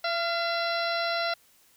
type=harmonic tone with a mistuned harmonic; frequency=677 Hz; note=E5; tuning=46 cents sharp; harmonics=1 / 2 / 3 / 4 / 5 / 6 / 7 / 8; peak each=-29 / -31 / -36 / -39 / -42 / -34 / -42 / -41 dBFS; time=0.04-1.34 s; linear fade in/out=5 ms; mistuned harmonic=2; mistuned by=+43 cents; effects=white hiss -61 dBFS RMS until 1.76 s